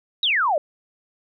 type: exponential sweep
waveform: sine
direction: down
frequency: 3951 to 554.4 Hz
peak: -17 dBFS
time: 0.23-0.58 s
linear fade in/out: 2 ms
effects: none